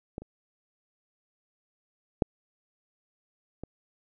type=clicks; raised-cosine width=2 ms; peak=-21 / -30 / -8 / -24 dBFS; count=4; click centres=0.181 / 0.22 / 2.222 / 3.636 s; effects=none